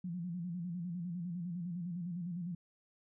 sine tone with vibrato, 174.61 Hz, F3, in tune, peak -37 dBFS, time 0.04-2.55 s, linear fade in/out 5 ms, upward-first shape square, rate 9.9 Hz, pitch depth 71 cents each way, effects none

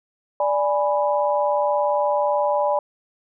sine chord, G# diminished, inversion second, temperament equal, 587.3 / 830.6 / 987.8 Hz, D5 / G#5 / B5, 0 / 0 / 0 cents, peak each -20 / -23 / -24 dBFS, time 0.4-2.79 s, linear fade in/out 2 ms, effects none

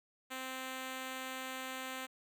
5% pulse tone, 260.4 Hz, C4, 8 cents flat, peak -29 dBFS, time 0.3-2.07 s, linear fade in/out 20 ms, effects none

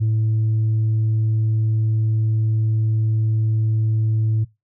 sine tone, 110 Hz, A2, in tune, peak -14 dBFS, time 0-4.45 s, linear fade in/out 20 ms, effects noise-tail reverb RT60 0.2 s tail -20 dB re dry + tanh soft clip ceiling -14 dBFS

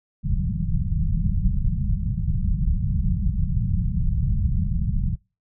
pink low-pass noise, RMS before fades -22 dBFS, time 0.23-5.16 s, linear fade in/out 20 ms, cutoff 200 Hz, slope 96 dB/octave, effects noise-tail reverb RT60 0.3 s tail -25 dB re dry

